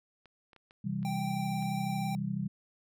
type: clicks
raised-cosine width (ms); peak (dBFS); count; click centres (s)
0.3; -40; 6; 0.257 / 0.532 / 0.563 / 0.709 / 1.03 / 1.625
type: chord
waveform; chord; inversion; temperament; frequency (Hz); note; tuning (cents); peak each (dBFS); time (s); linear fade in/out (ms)
sine; C major; none; equal with one note detuned; 130.81 / 164.81 / 196.79; C3 / E3 / G3; 0 / 0 / +7; -37 / -36 / -34; 0.84-2.48; 10
type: tone with vibrato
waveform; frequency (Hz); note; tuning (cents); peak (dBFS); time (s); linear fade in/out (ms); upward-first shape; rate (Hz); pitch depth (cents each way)
square; 784; G5; 0; -37; 1.05-2.15; 0; sine; 18; 21
effects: none